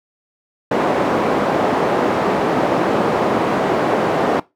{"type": "band-pass noise", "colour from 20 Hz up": "white", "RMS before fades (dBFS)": -17, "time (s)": [0.71, 4.4], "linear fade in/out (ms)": 5, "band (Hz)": [210, 680], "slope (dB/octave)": 12, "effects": ["noise-tail reverb RT60 0.2 s tail -19 dB re dry"]}